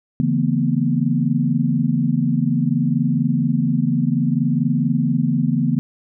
sine tone cluster, 142.6 / 166.8 / 227 / 247.6 Hz, C#3 / E3 / A#3 / B3, +49 / +21 / -46 / +5 cents, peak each -21 dBFS, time 0.2-5.79 s, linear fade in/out 0 ms, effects none

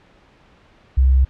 sine tone, 65.41 Hz, C2, in tune, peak -10 dBFS, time 0.97-1.25 s, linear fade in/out 10 ms, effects pink hiss -52 dBFS RMS until 1.29 s + low-pass 3000 Hz 12 dB/octave

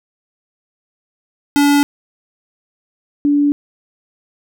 square / sine tone pair in turn, 286.8 / 289 Hz, D4 / D4, -41 / -28 cents, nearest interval unison, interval 13 cents, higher second, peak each -10 / -10 dBFS, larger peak neither, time 1.56-1.83 / 3.25-3.52 s, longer neither, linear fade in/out 0 ms, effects none

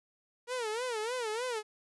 sawtooth tone with vibrato, 466.2 Hz, A#4, in tune, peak -29 dBFS, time 0.47-1.63 s, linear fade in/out 50 ms, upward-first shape sine, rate 3.3 Hz, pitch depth 160 cents each way, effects resampled to 24000 Hz + 11-bit

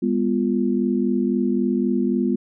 sine chord, F diminished, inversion first, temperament equal with one note detuned, 203.1 / 246.9 / 349.2 Hz, Ab3 / Cb4 / F4, -38 / 0 / 0 cents, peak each -22 / -21 / -24 dBFS, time 0.02-2.36 s, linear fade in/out 10 ms, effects none

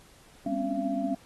sine tone cluster, 201.9 / 249.8 / 261.8 / 276.9 / 679 Hz, G#3 / B3 / C4 / C#4 / F5, -49 / +20 / +1 / -2 / -49 cents, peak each -34 / -36 / -35 / -31 / -32 dBFS, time 0.46-1.15 s, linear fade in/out 5 ms, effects pink hiss -57 dBFS RMS until 1.25 s + AAC 32 kbps

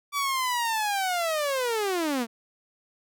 sawtooth linear sweep, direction down, 1160 to 220 Hz, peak -21 dBFS, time 0.12-2.27 s, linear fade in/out 50 ms, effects none

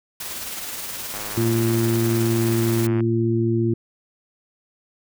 white noise with tremolo, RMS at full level -30 dBFS, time 0.2-2.87 s, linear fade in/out 5 ms, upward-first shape sine, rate 19 Hz, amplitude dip 30%
click train, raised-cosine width 0.5 ms, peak -19 dBFS, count 195, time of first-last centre 1.14-3.005 s, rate 104 Hz
harmonic tone, 114.7 Hz, A#2, 28 cents flat, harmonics 1 / 2 / 3, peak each -21 / -24 / -21 dBFS, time 1.37-3.74 s, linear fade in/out 5 ms
effects none

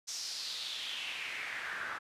pink noise with band-pass filter sweep, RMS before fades -40 dBFS, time 0.07-1.99 s, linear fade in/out 20 ms, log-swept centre 5900 to 1400 Hz, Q 3.8, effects resampled to 32000 Hz

